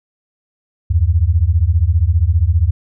sine beating tone pair, 76.4 / 91.4 Hz, D#2 / F#2, -31 / -21 cents, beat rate 15 Hz, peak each -13 dBFS, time 0.9-2.71 s, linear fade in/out 10 ms, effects none

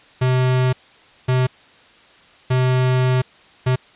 square tone bursts at uneven times, 128 Hz, C3, 38 cents flat, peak -15 dBFS, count 4, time 0.21-0.73 / 1.28-1.47 / 2.5-3.22 / 3.66-3.76 s, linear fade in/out 10 ms, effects white hiss -49 dBFS RMS until 3.95 s + resampled to 8000 Hz

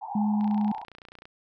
white band-pass noise, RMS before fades -36 dBFS, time 0.01-0.85 s, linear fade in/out 20 ms, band 770 to 900 Hz, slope 96 dB/octave
sine tone, 210 Hz, G#3, 19 cents sharp, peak -22 dBFS, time 0.15-0.72 s, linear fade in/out 5 ms
click train, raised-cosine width 0.3 ms, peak -30 dBFS, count 26, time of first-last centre 0.41-1.255 s, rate 29.6 Hz
effects none

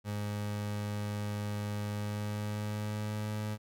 30% pulse tone with pitch glide, 103.83 to 106.44 Hz, G#2 to G#2, 0 to +43 cents, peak -31 dBFS, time 0.04-3.58 s, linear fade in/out 50 ms, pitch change +43 cents, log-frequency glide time 1.91-3.32 s, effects none

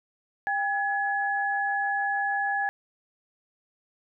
sine tone pair together, 800 / 1693.6 Hz, G5 / G#6, +35 / +33 cents, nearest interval octave + minor second, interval 1298 cents, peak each -27 / -27 dBFS, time 0.47-2.69 s, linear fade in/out 0 ms, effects none

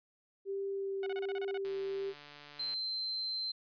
sine tone with vibrato, 392 Hz, G4, in tune, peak -34 dBFS, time 0.45-2.14 s, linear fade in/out 50 ms, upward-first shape sine, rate 1.3 Hz, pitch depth 9 cents each way
15% pulse tone bursts, 735 Hz, F#5, 12 cents flat, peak -35 dBFS, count 9, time 1.03-1.576 s, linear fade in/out 2 ms, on 34 ms, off 30 ms
click train, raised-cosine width 0.2 ms, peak -34 dBFS, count 160, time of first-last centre 1.65-2.739 s, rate 146 Hz
sine tone, 4106 Hz, C8, 33 cents flat, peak -34 dBFS, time 2.59-3.52 s, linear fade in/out 10 ms
effects resampled to 11025 Hz

